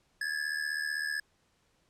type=ring-modulated tone; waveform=square; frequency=1694 Hz; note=G#6; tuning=34 cents sharp; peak=-29 dBFS; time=0.21-1.2 s; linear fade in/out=2 ms; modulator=37.9 Hz; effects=pink hiss -71 dBFS RMS until 1.89 s + low-pass 9000 Hz 12 dB/octave